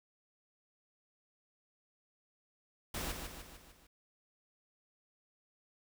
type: noise with echo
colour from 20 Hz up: pink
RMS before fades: -39 dBFS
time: 2.94-3.12 s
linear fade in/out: 5 ms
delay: 150 ms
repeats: 5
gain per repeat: -5 dB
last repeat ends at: 3.87 s
effects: none